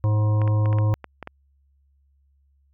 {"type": "harmonic tone", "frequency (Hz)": 106.2, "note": "G#2", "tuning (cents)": 39, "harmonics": [1, 3, 5, 7, 9, 10], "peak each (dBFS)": [-17, -34, -33, -44, -38, -39], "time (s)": [0.04, 0.94], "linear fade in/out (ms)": 0}
{"type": "clicks", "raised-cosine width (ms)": 0.5, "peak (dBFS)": -19, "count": 9, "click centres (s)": [0.417, 0.477, 0.658, 0.729, 0.786, 0.94, 1.043, 1.227, 1.274]}
{"effects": ["added 69 Hz sine -59 dBFS peak until 2.73 s"]}